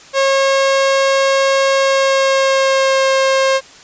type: tone with pitch glide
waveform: sawtooth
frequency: 543 to 534.9 Hz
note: C#5 to C5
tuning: -36 to +38 cents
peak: -7 dBFS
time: 0.13-3.61 s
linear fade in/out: 50 ms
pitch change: -26 cents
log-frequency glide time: 1.74-3.09 s
effects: white hiss -40 dBFS RMS until 3.83 s + resampled to 16000 Hz